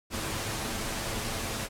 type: noise with comb filter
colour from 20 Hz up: pink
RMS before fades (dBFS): -33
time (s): 0.1-1.69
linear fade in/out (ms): 50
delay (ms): 9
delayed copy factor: +0.5
effects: low-pass 12000 Hz 12 dB/octave